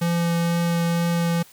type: tone with vibrato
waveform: square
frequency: 170 Hz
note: F3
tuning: 46 cents flat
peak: -20 dBFS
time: 0.01-1.43 s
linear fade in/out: 10 ms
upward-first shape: triangle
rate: 2.1 Hz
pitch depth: 9 cents each way
effects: white hiss -50 dBFS RMS until 1.52 s